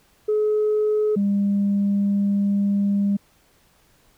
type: tone pair in turn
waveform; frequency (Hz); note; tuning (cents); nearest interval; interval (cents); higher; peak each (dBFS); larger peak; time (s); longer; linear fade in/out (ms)
sine; 425.5 / 200.8; G#4 / G3; +42 / +42; octave + minor second; 1300; first; -16; neither; 0.28-1.16 / 1.16-3.17; second; 10
effects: tanh soft clip ceiling -14 dBFS + pink hiss -59 dBFS RMS until 4.17 s